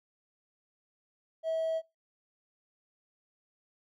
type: tone with hard clipping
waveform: triangle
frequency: 647 Hz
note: E5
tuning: 32 cents flat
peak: -29 dBFS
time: 1.43-1.82 s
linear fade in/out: 50 ms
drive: 4 dB
effects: noise-tail reverb RT60 0.2 s tail -21 dB re dry